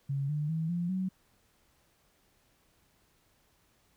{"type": "tone with pitch steps", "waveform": "sine", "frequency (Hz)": [138.59, 149.4, 161.05, 173.61, 187.14], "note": ["C#3", "D3", "E3", "F3", "F#3"], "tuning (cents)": [0, 30, -40, -10, 20], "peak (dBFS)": -29, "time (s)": [0.09, 1.09], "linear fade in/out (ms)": 10, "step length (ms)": 200, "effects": ["pink hiss -69 dBFS RMS until 3.96 s"]}